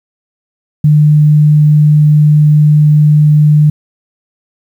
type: tone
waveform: sine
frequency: 150.4 Hz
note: D3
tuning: 42 cents sharp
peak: -3 dBFS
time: 0.84-3.7 s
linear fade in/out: 5 ms
effects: 7-bit